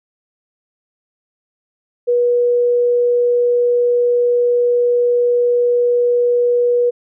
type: tone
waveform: sine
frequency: 484.3 Hz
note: B4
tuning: 34 cents flat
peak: -11 dBFS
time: 2.07-6.91 s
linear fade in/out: 20 ms
effects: none